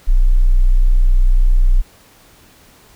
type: tone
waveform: sine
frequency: 30.87 Hz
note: B0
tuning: in tune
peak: -7 dBFS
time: 0.07-1.82 s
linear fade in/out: 20 ms
effects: pink hiss -47 dBFS RMS until 2.95 s